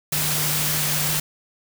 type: tone in noise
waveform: sine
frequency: 150.9 Hz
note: D3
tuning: 47 cents sharp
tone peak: -28 dBFS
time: 0.12-1.2 s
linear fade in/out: 5 ms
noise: white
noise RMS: -23 dBFS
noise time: 0.12-1.2 s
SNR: -8 dB
effects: none